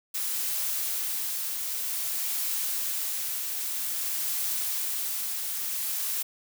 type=noise with tremolo; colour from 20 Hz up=blue; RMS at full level=-29 dBFS; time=0.14-6.23 s; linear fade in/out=10 ms; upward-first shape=triangle; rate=0.52 Hz; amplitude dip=30%; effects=none